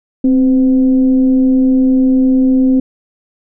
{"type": "tone with frequency modulation", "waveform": "sine", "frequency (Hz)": 261.7, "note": "C4", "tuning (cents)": 0, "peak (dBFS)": -7, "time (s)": [0.24, 2.8], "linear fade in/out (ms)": 5, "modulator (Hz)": 246, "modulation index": 0.32, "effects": []}